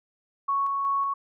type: tone with tremolo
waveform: sine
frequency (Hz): 1108.7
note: C#6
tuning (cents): 0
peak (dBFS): -22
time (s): 0.48-1.14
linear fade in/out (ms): 10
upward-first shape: square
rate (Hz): 2.7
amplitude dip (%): 25
effects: none